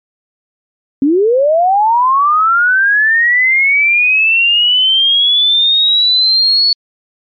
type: linear sweep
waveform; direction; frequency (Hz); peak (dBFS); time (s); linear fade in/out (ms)
sine; up; 261.6 to 4435; -7; 1.02-6.73; 2
effects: MP3 64 kbps